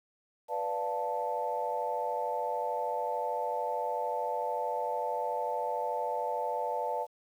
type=chord; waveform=sine; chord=B half-diminished seventh; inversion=none; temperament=equal; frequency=493.9 / 587.3 / 698.5 / 880 Hz; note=B4 / D5 / F5 / A5; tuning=0 / 0 / 0 / 0 cents; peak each=-36 / -36 / -37 / -33 dBFS; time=0.48-7.07 s; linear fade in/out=50 ms; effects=tanh soft clip ceiling -19 dBFS + 10-bit